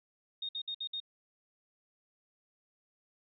sine tone bursts, 3700 Hz, A#7, 14 cents flat, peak -35 dBFS, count 5, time 0.42-1.002 s, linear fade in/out 5 ms, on 70 ms, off 58 ms, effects none

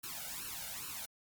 white noise with flanger, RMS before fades -43 dBFS, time 0.03-1.06 s, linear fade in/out 10 ms, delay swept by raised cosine 0.71 to 1.4 ms, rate 2.4 Hz, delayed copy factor +0.95, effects MP3 96 kbps

